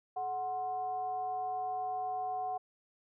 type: tone with frequency modulation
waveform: sine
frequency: 740 Hz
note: F#5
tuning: in tune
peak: -33 dBFS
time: 0.16-2.58 s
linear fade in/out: 10 ms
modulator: 312 Hz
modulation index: 0.41
effects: none